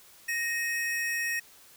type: tone pair together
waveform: square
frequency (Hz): 1864.7 / 2549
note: A#6 / D#7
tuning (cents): 0 / +41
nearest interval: perfect fourth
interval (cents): 541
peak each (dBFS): -30 / -35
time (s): 0.28-1.4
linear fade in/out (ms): 10
effects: white hiss -55 dBFS RMS until 1.76 s